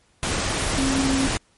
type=tone in noise; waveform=sine; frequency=268.5 Hz; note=C4; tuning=45 cents sharp; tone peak=-20 dBFS; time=0.78-1.27 s; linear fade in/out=0 ms; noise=pink; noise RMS=-24 dBFS; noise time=0.23-1.37 s; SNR=+1 dB; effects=pink hiss -61 dBFS RMS until 1.57 s + MP3 48 kbps